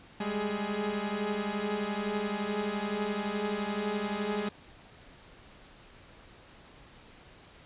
sawtooth tone cluster, 199 / 210.7 / 419.1 Hz, G3 / G#3 / G#4, +26 / +25 / +16 cents, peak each -31 dBFS, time 0.2-4.49 s, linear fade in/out 5 ms, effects pink hiss -54 dBFS RMS until 7.65 s + resampled to 8000 Hz

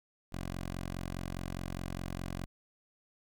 10% pulse tone, 44.86 Hz, F1, 47 cents sharp, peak -29 dBFS, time 0.32-2.46 s, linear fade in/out 10 ms, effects none

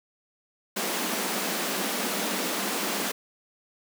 pink high-pass noise, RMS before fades -29 dBFS, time 0.76-3.12 s, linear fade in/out 10 ms, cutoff 180 Hz, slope 96 dB/octave, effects none

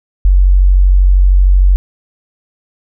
sine tone, 46.48 Hz, F#1, 9 cents sharp, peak -4 dBFS, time 0.25-1.76 s, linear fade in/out 0 ms, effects none

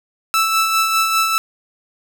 sawtooth tone with tremolo, 1318.5 Hz, E6, in tune, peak -9 dBFS, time 0.34-1.38 s, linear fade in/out 0 ms, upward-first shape sine, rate 5 Hz, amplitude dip 40%, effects none

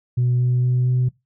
sine tone with pitch steps, 123.47 / 124.33 / 125.19 / 126.06 Hz, B2 / B2 / B2 / B2, 0 / +12 / +24 / +36 cents, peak -14 dBFS, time 0.17-1.09 s, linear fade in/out 10 ms, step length 230 ms, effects noise-tail reverb RT60 0.2 s tail -21 dB re dry + tanh soft clip ceiling -13 dBFS

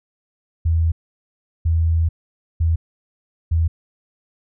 sine tone bursts at uneven times, 82 Hz, E2, 9 cents flat, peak -14 dBFS, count 4, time 0.65-0.92 / 1.65-2.09 / 2.6-2.76 / 3.51-3.68 s, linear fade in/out 10 ms, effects none

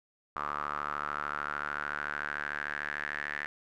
sawtooth tone with band-pass filter sweep, 73.42 Hz, D2, in tune, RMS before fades -36 dBFS, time 0.36-3.46 s, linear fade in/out 0 ms, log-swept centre 1200 to 1800 Hz, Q 6.9, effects none

